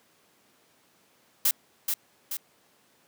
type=noise with echo; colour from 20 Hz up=blue; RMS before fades=-22 dBFS; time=1.45-1.51 s; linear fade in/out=5 ms; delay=430 ms; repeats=2; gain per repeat=-5 dB; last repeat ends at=2.37 s; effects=pink hiss -63 dBFS RMS until 3.07 s + high-pass 200 Hz 12 dB/octave